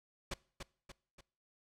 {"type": "noise with echo", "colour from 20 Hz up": "pink", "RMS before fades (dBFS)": -39, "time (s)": [0.31, 0.34], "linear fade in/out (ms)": 5, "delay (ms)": 290, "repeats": 3, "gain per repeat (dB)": -6, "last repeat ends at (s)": 1.21, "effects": ["noise-tail reverb RT60 0.5 s tail -23 dB re dry", "low-pass 8000 Hz 12 dB/octave"]}